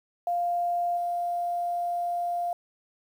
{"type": "tone with level steps", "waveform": "sine", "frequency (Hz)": 698.5, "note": "F5", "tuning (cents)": 0, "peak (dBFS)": [-24, -26], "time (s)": [0.27, 2.53], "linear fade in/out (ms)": 2, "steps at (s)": 0.97, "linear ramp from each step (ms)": 2, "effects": ["9-bit"]}